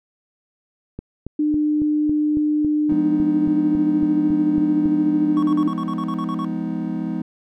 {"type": "click train", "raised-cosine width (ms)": 3, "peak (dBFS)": -17, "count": 15, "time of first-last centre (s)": [0.99, 4.857], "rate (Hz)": 3.62}
{"type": "tone", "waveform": "sine", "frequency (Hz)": 300.9, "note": "D4", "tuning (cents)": 42, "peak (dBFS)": -16, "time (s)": [1.39, 5.68], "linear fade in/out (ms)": 5}
{"type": "chord", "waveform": "triangle", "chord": "F half-diminished seventh", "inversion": "none", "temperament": "just", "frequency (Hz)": [174.61, 209.5, 251.4, 314.3], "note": ["F3", "Ab3", "Cb4", "Eb4"], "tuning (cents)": [0, 15, 31, 18], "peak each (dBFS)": -26, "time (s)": [2.89, 7.22], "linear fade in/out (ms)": 5}
{"type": "tone bursts", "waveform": "triangle", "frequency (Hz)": 1108.7, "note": "C#6", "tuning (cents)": 0, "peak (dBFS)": -25, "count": 11, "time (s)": [5.37, 6.446], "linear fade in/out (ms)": 0, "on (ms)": 56, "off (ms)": 46}
{"effects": []}